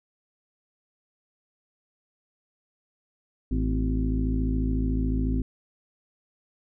harmonic tone with a mistuned harmonic, 54 Hz, A1, 32 cents flat, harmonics 1 / 2 / 3 / 4 / 5 / 6 / 7, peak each -25 / -32 / -34 / -39 / -28 / -39 / -41 dBFS, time 3.51-5.42 s, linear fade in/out 5 ms, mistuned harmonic 5, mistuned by -86 cents, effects none

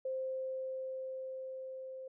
sine tone with level ramp, 523.3 Hz, C5, in tune, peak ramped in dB -34 to -43 dBFS, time 0.05-2.08 s, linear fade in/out 5 ms, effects none

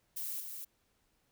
violet noise with echo, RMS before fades -39 dBFS, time 0.16-0.41 s, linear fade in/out 10 ms, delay 240 ms, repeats 1, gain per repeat -5 dB, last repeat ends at 0.65 s, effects pink hiss -75 dBFS RMS until 1.31 s

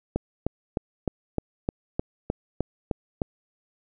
click train, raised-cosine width 2 ms, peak -11 dBFS, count 11, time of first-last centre 0.16-3.218 s, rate 3.27 Hz, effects none

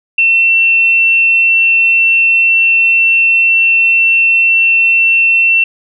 sine tone, 2699 Hz, E7, 40 cents sharp, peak -6 dBFS, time 0.18-5.64 s, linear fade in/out 5 ms, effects none

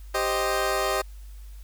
20% pulse chord, C minor, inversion second, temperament equal, 392 / 523.3 / 622.3 Hz, G4 / C5 / Eb5, 0 / 0 / 0 cents, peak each -23 / -24 / -22 dBFS, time 0.14-1.02 s, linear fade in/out 10 ms, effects added 50 Hz sine -39 dBFS peak until 1.63 s + white hiss -58 dBFS RMS until 1.63 s

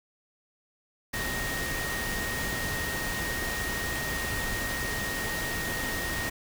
sine tone in noise, 1864.7 Hz, A#6, in tune, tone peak -33 dBFS, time 1.13-6.3 s, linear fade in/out 10 ms, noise pink, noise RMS -33 dBFS, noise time 1.13-6.3 s, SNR -3 dB, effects none

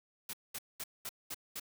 white noise bursts, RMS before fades -41 dBFS, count 6, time 0.29-1.598 s, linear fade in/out 5 ms, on 43 ms, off 210 ms, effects none

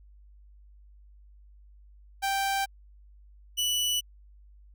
sawtooth tone pair in turn, 784 / 2960 Hz, G5 / F#7, 0 / 0 cents, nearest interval octave + major seventh, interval 2300 cents, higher second, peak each -22 dBFS, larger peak neither, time 2.22-2.66 / 3.57-4.01 s, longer neither, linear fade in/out 20 ms, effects added 50 Hz sine -51 dBFS peak until 4.74 s

